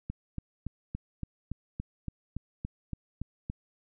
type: click train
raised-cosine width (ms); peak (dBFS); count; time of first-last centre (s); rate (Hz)
5; -22; 13; 0.1-3.499; 3.53
effects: none